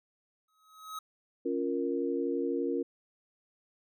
square tone with exponential growth, 1274 Hz, D#6, 41 cents sharp, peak -36 dBFS, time 0.48-0.99 s, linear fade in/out 5 ms, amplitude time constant 110 ms
sine chord, Bb minor, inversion first, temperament equal, 277.2 / 349.2 / 466.2 Hz, Db4 / F4 / Bb4, 0 / 0 / 0 cents, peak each -33 dBFS, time 1.45-2.83 s, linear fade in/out 10 ms
effects none

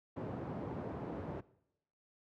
pink band-pass noise, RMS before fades -42 dBFS, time 0.16-1.41 s, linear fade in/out 10 ms, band 100 to 700 Hz, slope 12 dB/octave, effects noise-tail reverb RT60 0.8 s tail -20 dB re dry + high-pass 60 Hz 12 dB/octave

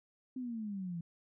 sine exponential sweep, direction down, 261.6 to 164.8 Hz, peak -37 dBFS, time 0.36-1.01 s, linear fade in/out 5 ms, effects none

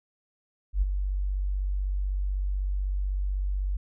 sine tone with ADSR envelope, 48.01 Hz, G1, 35 cents flat, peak -18 dBFS, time 0.73-3.77 s, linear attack 88 ms, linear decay 21 ms, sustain -7 dB, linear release 7 ms, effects none

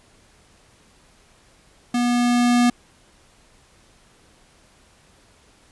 square tone with level ramp, 242.3 Hz, B3, 33 cents flat, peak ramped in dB -19 to -14 dBFS, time 1.94-2.7 s, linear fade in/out 5 ms, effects pink hiss -55 dBFS RMS until 5.71 s + resampled to 24000 Hz

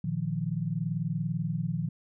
sine chord, Bb suspended fourth, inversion none, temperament equal with one note detuned, 116.54 / 154.13 / 174.61 Hz, Bb2 / Eb3 / F3, 0 / -16 / 0 cents, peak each -35 / -31 / -32 dBFS, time 0.04-1.89 s, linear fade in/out 5 ms, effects none

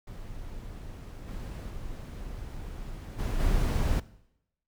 brown noise with level steps, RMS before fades -41 / -37 / -39 / -29 / -25 dBFS, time 0.07-4 s, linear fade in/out 5 ms, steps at 1.27 / 1.69 / 3.18 / 3.39 s, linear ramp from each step 20 ms, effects noise-tail reverb RT60 0.8 s tail -19 dB re dry

